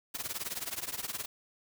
white noise with tremolo, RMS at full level -34 dBFS, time 0.14-1.26 s, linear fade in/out 10 ms, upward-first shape triangle, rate 19 Hz, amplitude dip 95%, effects none

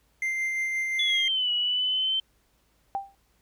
triangle tone with tremolo, 2090 Hz, C7, 2 cents flat, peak -23 dBFS, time 0.22-1.28 s, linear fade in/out 2 ms, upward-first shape sine, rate 5.7 Hz, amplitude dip 25%
sine linear two-way sweep, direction down then up, 3449 to 2916 to 3105 Hz, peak -23 dBFS, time 0.99-2.2 s, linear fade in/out 5 ms, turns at 1.52 s
sine tone with exponential decay, 788 Hz, G5, 9 cents sharp, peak -23 dBFS, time 2.95-3.15 s, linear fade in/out 0 ms, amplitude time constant 43 ms
effects added 55 Hz sine -68 dBFS peak until 3.41 s + pink hiss -68 dBFS RMS until 3.41 s

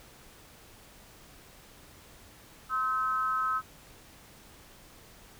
sine tone with amplitude modulation, 1286 Hz, E6, 43 cents flat, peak -23 dBFS, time 2.69-3.62 s, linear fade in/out 50 ms, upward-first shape sine, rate 244 Hz, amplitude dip 75%, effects pink hiss -54 dBFS RMS until 5.39 s

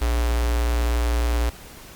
square tone with notch filter, 59.1 Hz, A#1, 24 cents sharp, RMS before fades -21 dBFS, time 0.01-1.5 s, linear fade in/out 10 ms, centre 160 Hz, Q 0.71, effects pink hiss -43 dBFS RMS until 1.95 s + Opus 48 kbps

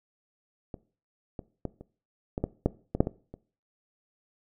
clicks, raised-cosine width 2 ms, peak -24 / -23 / -18 / -30 / -17 / -13 / -9 / -16 / -6 / -16 / -28 dBFS, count 11, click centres 0.742 / 1.392 / 1.653 / 1.81 / 2.379 / 2.44 / 2.66 / 2.95 / 3.005 / 3.071 / 3.34 s, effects noise-tail reverb RT60 0.4 s tail -19 dB re dry

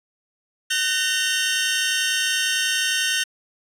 25% pulse tone cluster, 1508 / 1831 / 2762 / 3125 Hz, F#6 / A#6 / F7 / G7, +32 / -32 / -20 / -6 cents, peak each -22 dBFS, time 0.7-3.24 s, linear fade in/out 10 ms, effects resampled to 32000 Hz

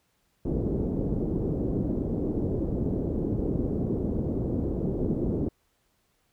white low-pass noise, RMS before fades -28 dBFS, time 0.45-5.49 s, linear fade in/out 5 ms, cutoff 390 Hz, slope 24 dB/octave, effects pink hiss -71 dBFS RMS until 6.32 s

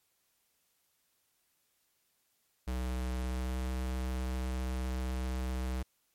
square tone with pitch glide, 63 to 63.73 Hz, B1 to C2, +35 to -45 cents, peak -33 dBFS, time 2.67-5.83 s, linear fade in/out 10 ms, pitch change +20 cents, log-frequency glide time 3.2-3.62 s, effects white hiss -75 dBFS RMS until 6.14 s + MP3 64 kbps

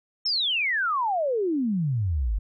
sine exponential sweep, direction down, 5490 to 45.9 Hz, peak -22 dBFS, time 0.25-2.39 s, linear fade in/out 10 ms, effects none

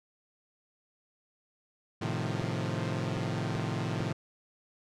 sawtooth chord, F dominant seventh, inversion first, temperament equal with one note detuned, 110 / 130.81 / 154.13 / 174.61 Hz, A2 / C3 / Eb3 / F3, 0 / 0 / -16 / 0 cents, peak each -31 / -32 / -33 / -33 dBFS, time 2.01-4.13 s, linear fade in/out 10 ms
clicks, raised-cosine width 2 ms, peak -26 dBFS, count 4, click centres 2.416 / 3.17 / 3.555 / 4.005 s
effects low-pass 6000 Hz 12 dB/octave

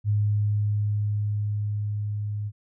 sine tone with level ramp, 104.2 Hz, G#2, 6 cents sharp, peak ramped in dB -19 to -27 dBFS, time 0.04-2.52 s, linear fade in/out 50 ms, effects none

